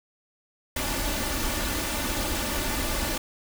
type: noise with comb filter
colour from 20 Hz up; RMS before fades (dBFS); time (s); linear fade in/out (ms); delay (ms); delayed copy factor
pink; -28; 0.76-3.18; 5; 3.4; +0.6
effects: none